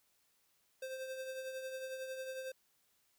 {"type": "tone with tremolo", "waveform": "square", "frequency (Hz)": 523.3, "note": "C5", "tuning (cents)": 0, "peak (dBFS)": -40, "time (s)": [0.82, 2.52], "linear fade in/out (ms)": 5, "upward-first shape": "triangle", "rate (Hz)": 11, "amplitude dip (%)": 50, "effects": ["white hiss -75 dBFS RMS until 3.18 s"]}